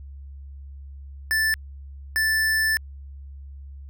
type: tone bursts at uneven times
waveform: square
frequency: 1760 Hz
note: A6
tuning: in tune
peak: -20 dBFS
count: 2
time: 1.31-1.54 / 2.16-2.77 s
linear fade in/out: 0 ms
effects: added 69 Hz sine -37 dBFS peak until 3.89 s